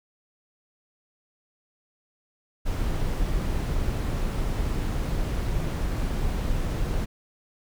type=noise; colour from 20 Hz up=brown; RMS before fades=-26 dBFS; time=2.65-7.06 s; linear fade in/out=20 ms; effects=none